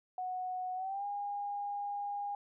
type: tone with pitch glide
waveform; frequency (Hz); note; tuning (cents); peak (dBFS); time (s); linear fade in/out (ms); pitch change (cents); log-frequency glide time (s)
sine; 737 to 813; F#5 to G#5; -7 to -37; -35; 0.18-2.35; 2; +170; 0.75-1.05
effects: none